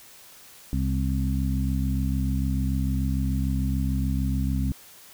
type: harmonic tone with a mistuned harmonic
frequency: 66.8 Hz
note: C2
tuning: 36 cents sharp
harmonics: 1 / 2 / 3 / 4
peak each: -25 / -28 / -30 / -31 dBFS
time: 0.73-4.72 s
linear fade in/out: 0 ms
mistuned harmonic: 4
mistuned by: -19 cents
effects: white hiss -49 dBFS RMS until 5.13 s